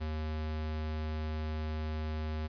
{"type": "tone", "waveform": "square", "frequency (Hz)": 77.7, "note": "D#2", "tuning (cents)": -2, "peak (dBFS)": -34, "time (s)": [0, 2.48], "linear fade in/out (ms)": 20, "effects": ["resampled to 11025 Hz", "11-bit"]}